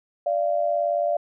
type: tone pair together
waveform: sine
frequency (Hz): 587.3 / 685.8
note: D5 / F5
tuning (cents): 0 / -32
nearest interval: minor third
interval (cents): 268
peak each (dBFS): -23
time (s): 0.26-1.17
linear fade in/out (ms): 5
effects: none